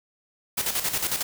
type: noise with tremolo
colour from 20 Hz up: white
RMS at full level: -25 dBFS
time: 0.57-1.23 s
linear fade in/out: 10 ms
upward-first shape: square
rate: 11 Hz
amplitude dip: 60%
effects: none